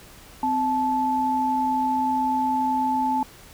sine tone pair together, 258.9 / 871 Hz, C4 / A5, -18 / -18 cents, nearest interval octave + major sixth, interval 2100 cents, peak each -26 / -21 dBFS, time 0.43-3.23 s, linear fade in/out 2 ms, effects pink hiss -47 dBFS RMS until 3.53 s

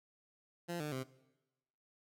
15% pulse tone with pitch steps, 172.6 / 150.26 / 130.81 Hz, F3 / D3 / C3, -20 / +40 / 0 cents, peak -32 dBFS, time 0.68-1.04 s, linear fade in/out 20 ms, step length 120 ms, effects noise-tail reverb RT60 1.0 s tail -20 dB re dry

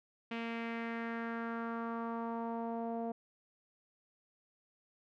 sawtooth tone with low-pass filter sweep, 230.6 Hz, A#3, 19 cents flat, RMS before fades -39 dBFS, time 0.31-3.12 s, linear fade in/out 5 ms, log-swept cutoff 2700 to 670 Hz, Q 2.7, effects none

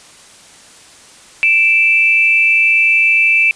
sine tone pair together, 2346 / 2639 Hz, D7 / E7, -2 / +1 cents, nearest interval major second, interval 203 cents, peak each -11 dBFS, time 1.43-3.51 s, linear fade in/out 0 ms, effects white hiss -41 dBFS RMS until 3.55 s + resampled to 22050 Hz

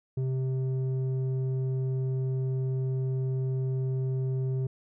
square tone with low-pass filter, 130.81 Hz, C3, in tune, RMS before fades -29 dBFS, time 0.17-4.67 s, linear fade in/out 5 ms, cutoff 300 Hz, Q 1.8, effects none

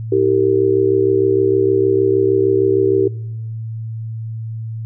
sine tone with amplitude modulation, 388.1 Hz, G4, 17 cents flat, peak -7 dBFS, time 0.12-3.08 s, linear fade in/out 5 ms, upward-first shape sine, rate 66.5 Hz, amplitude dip 90%, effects noise-tail reverb RT60 1.0 s tail -22 dB re dry + added 112 Hz sine -23 dBFS peak until 4.85 s

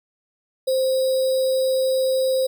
sine tone with sample-and-hold, 523.3 Hz, C5, in tune, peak -17 dBFS, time 0.67-2.47 s, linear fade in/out 10 ms, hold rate 4410 Hz, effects none

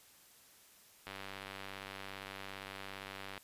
click train, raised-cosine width 0.3 ms, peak -28 dBFS, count 226, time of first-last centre 1.07-3.378 s, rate 97.5 Hz, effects white hiss -62 dBFS RMS until 3.43 s + resampled to 32000 Hz

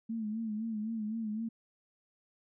sine tone with vibrato, 219.5 Hz, A3, 4 cents flat, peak -33 dBFS, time 0.09-1.49 s, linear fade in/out 10 ms, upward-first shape sine, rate 3.9 Hz, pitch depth 73 cents each way, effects none

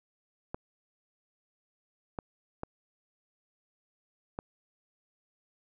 clicks, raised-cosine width 1 ms, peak -21 dBFS, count 4, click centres 0.545 / 2.188 / 2.634 / 4.389 s, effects none

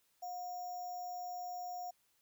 sine tone with sample-and-hold, 720 Hz, F#5, 47 cents flat, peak -40 dBFS, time 0.22-1.91 s, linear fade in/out 10 ms, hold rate 6300 Hz, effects white hiss -75 dBFS RMS until 2.21 s

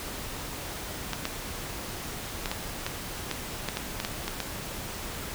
clicks, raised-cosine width 0.2 ms, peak -12 dBFS, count 12, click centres 1.133 / 1.254 / 2.458 / 2.515 / 2.865 / 3.313 / 3.687 / 3.771 / 4.001 / 4.049 / 4.28 / 4.403 s, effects pink hiss -37 dBFS RMS until 5.34 s

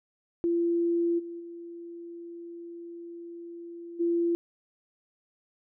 sine tone with level steps, 341 Hz, F4, 41 cents flat, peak -23 / -36 / -39 / -23 dBFS, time 0.44-4.35 s, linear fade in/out 0 ms, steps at 1.18 / 1.39 / 3.99 s, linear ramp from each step 20 ms, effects none

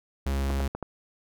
45% pulse tone, 68.4 Hz, C#2, 23 cents flat, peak -25 dBFS, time 0.26-0.68 s, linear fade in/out 5 ms
clicks, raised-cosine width 1 ms, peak -18 dBFS, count 4, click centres 0.503 / 0.604 / 0.75 / 0.827 s
effects none

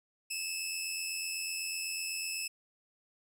15% pulse tone pair together, 2596 / 2684 Hz, E7 / E7, -27 / +31 cents, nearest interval minor second, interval 58 cents, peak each -29 / -33 dBFS, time 0.3-2.48 s, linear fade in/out 10 ms, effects none

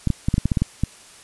clicks, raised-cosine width 5 ms, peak -6 dBFS, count 10, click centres 0.073 / 0.103 / 0.285 / 0.341 / 0.381 / 0.456 / 0.518 / 0.572 / 0.62 / 0.836 s, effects white hiss -46 dBFS RMS until 1.23 s + resampled to 24000 Hz

